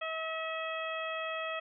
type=harmonic tone with a mistuned harmonic; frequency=643 Hz; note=E5; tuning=43 cents flat; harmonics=1 / 2 / 3 / 4 / 5; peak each=-38 / -39 / -42 / -41 / -45 dBFS; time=0.01-1.6 s; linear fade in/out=10 ms; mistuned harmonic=5; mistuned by=+21 cents; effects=none